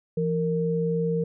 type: tone pair together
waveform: sine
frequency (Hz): 168 / 461.6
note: E3 / A#4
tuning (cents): +33 / -17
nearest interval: octave + perfect fourth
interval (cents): 1750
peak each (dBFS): -25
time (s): 0.17-1.24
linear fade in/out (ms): 5
effects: none